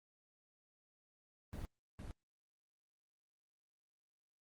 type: noise with echo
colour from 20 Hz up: brown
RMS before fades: -44 dBFS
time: 1.53-1.65 s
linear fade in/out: 0 ms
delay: 460 ms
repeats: 1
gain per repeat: -3 dB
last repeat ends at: 2.11 s
effects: Opus 24 kbps